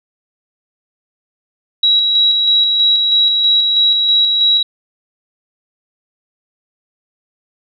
sine tone with tremolo, 3875 Hz, B7, 34 cents flat, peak -8 dBFS, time 1.83-4.63 s, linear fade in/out 5 ms, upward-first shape square, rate 3.1 Hz, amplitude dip 30%, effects none

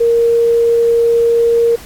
sine tone, 466.2 Hz, A#4, in tune, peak -8 dBFS, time 0-1.76 s, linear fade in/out 10 ms, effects pink hiss -36 dBFS RMS until 1.85 s + AAC 64 kbps

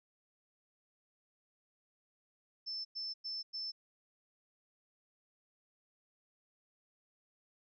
sine tone bursts, 5290 Hz, E8, 5 cents sharp, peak -38 dBFS, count 4, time 2.66-3.72 s, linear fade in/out 20 ms, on 190 ms, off 100 ms, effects none

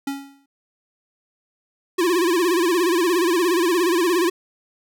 square tone with exponential decay, 277.2 Hz, C#4, in tune, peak -22 dBFS, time 0.07-0.46 s, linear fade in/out 5 ms, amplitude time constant 83 ms
square tone with vibrato, 349.2 Hz, F4, in tune, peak -17 dBFS, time 1.98-4.3 s, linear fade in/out 10 ms, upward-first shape sine, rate 17 Hz, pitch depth 120 cents each way
effects none

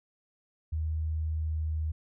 sine tone with pitch glide, 78.7 to 78.25 Hz, D#2 to D#2, +20 to +10 cents, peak -28 dBFS, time 0.72-1.92 s, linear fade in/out 10 ms, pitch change -10 cents, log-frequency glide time 1.35-1.75 s, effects none

